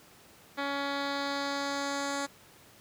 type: tone with low-pass filter sweep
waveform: 10% pulse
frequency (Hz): 280.6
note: C#4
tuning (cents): +21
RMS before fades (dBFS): -33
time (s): 0.57-2.27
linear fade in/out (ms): 20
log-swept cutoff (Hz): 3100 to 7800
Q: 1.8
effects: pink hiss -56 dBFS RMS until 2.8 s + high-pass 100 Hz 12 dB/octave